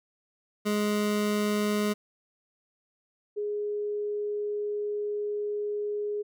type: tone pair in turn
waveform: 25% pulse / sine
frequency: 208.7 / 415.5 Hz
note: G#3 / G#4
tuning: +9 / +1 cents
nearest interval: octave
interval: 1192 cents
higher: second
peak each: -21 / -28 dBFS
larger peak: first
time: 0.65-1.94 / 3.36-6.23 s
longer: second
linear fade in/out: 20 ms
effects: none